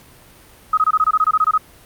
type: tone bursts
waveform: sine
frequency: 1264 Hz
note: D#6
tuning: 27 cents sharp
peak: -11 dBFS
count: 13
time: 0.73-1.578 s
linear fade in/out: 5 ms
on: 44 ms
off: 23 ms
effects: pink hiss -46 dBFS RMS until 1.85 s + Opus 48 kbps